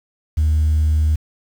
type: tone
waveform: sine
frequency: 77.3 Hz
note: D#2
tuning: 11 cents flat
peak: -11 dBFS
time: 0.37-1.16 s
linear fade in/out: 10 ms
effects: tanh soft clip ceiling -11 dBFS + 7-bit